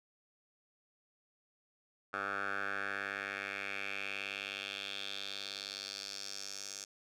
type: tone with band-pass filter sweep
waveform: 10% pulse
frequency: 99.2 Hz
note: G2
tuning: 21 cents sharp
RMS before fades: -41 dBFS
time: 2.13-6.85 s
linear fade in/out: 10 ms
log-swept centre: 1300 to 6300 Hz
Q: 3.3
effects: none